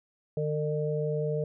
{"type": "harmonic tone", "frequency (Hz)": 151, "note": "D3", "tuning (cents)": 48, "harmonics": [1, 3, 4], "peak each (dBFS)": [-30, -30, -35], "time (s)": [0.37, 1.44], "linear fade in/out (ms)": 2, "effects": []}